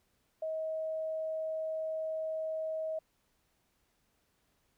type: tone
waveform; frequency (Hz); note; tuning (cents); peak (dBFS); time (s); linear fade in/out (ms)
sine; 635; D#5; +35; -33; 0.42-2.99; 5
effects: pink hiss -75 dBFS RMS until 4.77 s